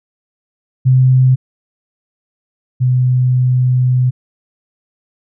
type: tone pair in turn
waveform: sine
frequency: 129.2 / 126.61 Hz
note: C3 / B2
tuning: -21 / +43 cents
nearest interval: unison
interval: 36 cents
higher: first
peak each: -6 / -9 dBFS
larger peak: first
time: 0.85-1.36 / 2.8-4.11 s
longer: second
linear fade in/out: 20 ms
effects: none